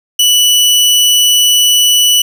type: tone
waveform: sawtooth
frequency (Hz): 2960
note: F#7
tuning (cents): 0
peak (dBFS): -3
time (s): 0.19-2.22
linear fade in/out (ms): 5
effects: none